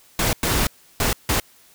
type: noise bursts at uneven times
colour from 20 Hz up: pink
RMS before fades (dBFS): -20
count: 4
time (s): 0.19-0.33 / 0.43-0.67 / 1-1.13 / 1.29-1.4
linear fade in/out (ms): 2
effects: white hiss -53 dBFS RMS until 1.74 s